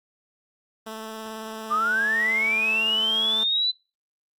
10% pulse tone with vibrato, 220 Hz, A3, in tune, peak -25 dBFS, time 0.86-3.44 s, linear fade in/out 10 ms, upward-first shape sine, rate 18 Hz, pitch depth 13 cents each way
sine linear sweep, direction up, 1173 to 4030 Hz, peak -20 dBFS, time 1.7-3.72 s, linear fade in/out 20 ms
effects noise-tail reverb RT60 0.3 s tail -24 dB re dry + Opus 32 kbps

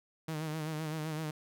sawtooth tone with vibrato, 156.1 Hz, D#3, 6 cents sharp, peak -31 dBFS, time 0.28-1.31 s, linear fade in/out 5 ms, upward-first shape sine, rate 7.8 Hz, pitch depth 53 cents each way, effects none

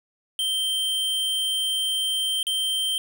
square tone with dropouts, 3134 Hz, G7, 1 cent flat, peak -23 dBFS, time 0.39-2.98 s, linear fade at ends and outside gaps 1 ms, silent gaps 2.429-2.468 s, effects 10-bit

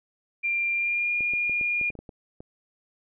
sine tone with pitch glide, 2382 to 2422 Hz, D7 to D#7, +24 to -47 cents, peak -23 dBFS, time 0.43-1.91 s, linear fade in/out 20 ms, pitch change +29 cents, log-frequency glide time 0.73-1.12 s
clicks, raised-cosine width 2 ms, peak -28 dBFS, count 10, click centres 1.207 / 1.336 / 1.496 / 1.612 / 1.813 / 1.903 / 1.953 / 1.99 / 2.092 / 2.405 s
effects none

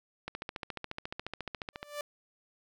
click train, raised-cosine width 0.3 ms, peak -21 dBFS, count 23, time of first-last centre 0.28-1.829 s, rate 14.2 Hz
sawtooth tone with exponential growth, 587.3 Hz, D5, in tune, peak -29 dBFS, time 1.73-2.01 s, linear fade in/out 2 ms, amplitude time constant 59 ms
effects none

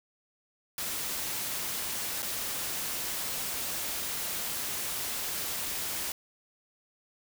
white noise with dropouts, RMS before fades -34 dBFS, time 0.78-6.12 s, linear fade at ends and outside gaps 2 ms, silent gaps 2.222-2.227 s, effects none

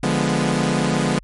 sawtooth chord, D diminished seventh, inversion none, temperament equal, 146.83 / 174.61 / 207.7 / 246.9 Hz, D3 / F3 / Ab3 / Cb4, 0 / 0 / 0 / 0 cents, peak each -19 dBFS, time 0.03-1.19 s, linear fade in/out 5 ms, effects added 40 Hz sine -41 dBFS peak until 1.23 s + MP3 48 kbps

